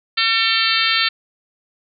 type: harmonic tone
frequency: 449.9 Hz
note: A4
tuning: 39 cents sharp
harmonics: 3 / 4 / 5 / 6 / 7 / 8 / 9 / 10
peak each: -23 / -23 / -23 / -23 / -23 / -23 / -23 / -23 dBFS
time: 0.17-1.09 s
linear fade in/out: 10 ms
effects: none